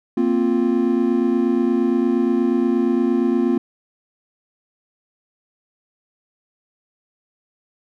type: chord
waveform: triangle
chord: Bb suspended second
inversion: none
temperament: equal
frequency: 233.1 / 261.6 / 349.2 Hz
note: Bb3 / C4 / F4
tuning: 0 / 0 / 0 cents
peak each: -18 dBFS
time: 0.17-3.58 s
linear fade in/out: 5 ms
effects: none